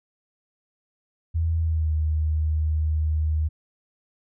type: tone with pitch glide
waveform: sine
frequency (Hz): 81.9 to 77.62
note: E2 to D#2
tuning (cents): -11 to -4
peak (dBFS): -20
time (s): 1.34-3.49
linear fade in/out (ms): 20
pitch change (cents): -93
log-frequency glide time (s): 1.6-1.92
effects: none